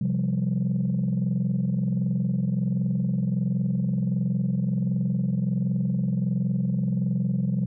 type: chord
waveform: sine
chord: C suspended fourth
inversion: none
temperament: equal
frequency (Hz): 130.81 / 174.61 / 196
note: C3 / F3 / G3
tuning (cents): 0 / 0 / 0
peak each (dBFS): -25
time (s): 0.01-7.66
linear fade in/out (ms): 5
effects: tanh soft clip ceiling -17 dBFS